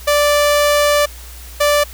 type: tone pair in turn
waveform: sawtooth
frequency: 586 / 586 Hz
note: D5 / D5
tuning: -4 / -4 cents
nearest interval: unison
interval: 0 cents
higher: neither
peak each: -7 dBFS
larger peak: neither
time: 0.07-1.06 / 1.6-1.84 s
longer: first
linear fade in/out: 10 ms
effects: added 60 Hz sine -33 dBFS peak until 1.93 s + white hiss -38 dBFS RMS until 1.93 s